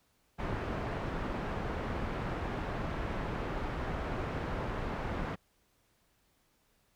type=low-pass noise; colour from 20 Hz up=pink; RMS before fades=-36 dBFS; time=0.38-5.36 s; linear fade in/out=20 ms; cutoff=1600 Hz; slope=12 dB/octave; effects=pink hiss -72 dBFS RMS until 6.95 s